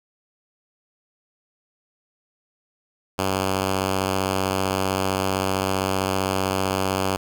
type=tone; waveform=5% pulse; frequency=95.5 Hz; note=G2; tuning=45 cents flat; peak=-10 dBFS; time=3.18-7.17 s; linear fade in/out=10 ms; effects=none